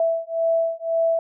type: beating tone pair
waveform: sine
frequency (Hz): 659.3 / 661.2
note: E5 / E5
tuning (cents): 0 / +5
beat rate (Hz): 1.9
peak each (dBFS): -22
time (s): 0-1.19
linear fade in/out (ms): 2
effects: none